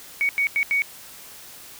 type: tone bursts at uneven times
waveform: sine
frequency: 2238 Hz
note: C#7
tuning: 16 cents sharp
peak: -18 dBFS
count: 4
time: 0.21-0.29 / 0.38-0.47 / 0.56-0.63 / 0.71-0.82 s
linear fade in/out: 0 ms
effects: white hiss -43 dBFS RMS until 1.79 s